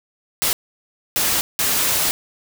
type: noise bursts at uneven times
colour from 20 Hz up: white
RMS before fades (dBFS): -19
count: 3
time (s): 0.42-0.53 / 1.16-1.41 / 1.59-2.11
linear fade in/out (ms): 0
effects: none